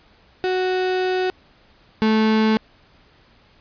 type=tone pair in turn; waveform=35% pulse; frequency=370 / 218.5 Hz; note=F#4 / A3; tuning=0 / -12 cents; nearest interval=major sixth; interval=912 cents; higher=first; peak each=-17 / -13 dBFS; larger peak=second; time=0.44-1.3 / 2.02-2.57 s; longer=first; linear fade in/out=0 ms; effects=pink hiss -54 dBFS RMS until 3.6 s + resampled to 11025 Hz